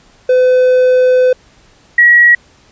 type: tone pair in turn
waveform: triangle / sine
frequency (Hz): 507 / 1914.2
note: B4 / A#6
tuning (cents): +45 / +45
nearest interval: octave + major seventh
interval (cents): 2300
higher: second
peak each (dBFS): -4 / -3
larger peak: second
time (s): 0.29-1.33 / 1.98-2.35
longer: first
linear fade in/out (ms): 5
effects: pink hiss -47 dBFS RMS until 2.71 s + resampled to 16000 Hz